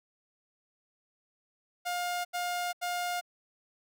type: tone bursts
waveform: sawtooth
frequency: 709 Hz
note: F5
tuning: 26 cents sharp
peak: -27 dBFS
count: 3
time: 1.85-3.212 s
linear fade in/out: 20 ms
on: 400 ms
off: 81 ms
effects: none